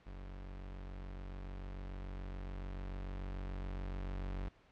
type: tone with level ramp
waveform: 40% pulse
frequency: 46.91 Hz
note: F#1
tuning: 25 cents sharp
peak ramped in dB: -45 to -37 dBFS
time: 0.06-4.49 s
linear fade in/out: 10 ms
effects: pink hiss -66 dBFS RMS until 4.71 s + low-pass 3000 Hz 12 dB/octave